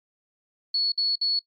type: tone bursts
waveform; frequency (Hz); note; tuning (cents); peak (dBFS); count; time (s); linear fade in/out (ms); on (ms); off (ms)
sine; 4395; C#8; -16; -21; 3; 0.74-1.392; 5; 180; 56
effects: noise-tail reverb RT60 0.1 s tail -20 dB re dry + MP3 48 kbps